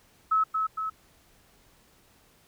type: tone with echo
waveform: sine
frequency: 1294 Hz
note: E6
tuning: 32 cents flat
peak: -20 dBFS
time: 0.31-0.44 s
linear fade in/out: 10 ms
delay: 230 ms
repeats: 2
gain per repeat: -4 dB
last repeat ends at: 0.9 s
effects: pink hiss -61 dBFS RMS until 2.47 s